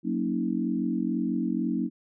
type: chord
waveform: sine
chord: D# minor seventh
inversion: first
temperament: equal with one note detuned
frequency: 185 / 233.1 / 277.2 / 319.3 Hz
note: F#3 / A#3 / C#4 / D#4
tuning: 0 / 0 / 0 / +45 cents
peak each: -31 / -29 / -31 / -31 dBFS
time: 0.03-1.9 s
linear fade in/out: 50 ms
effects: none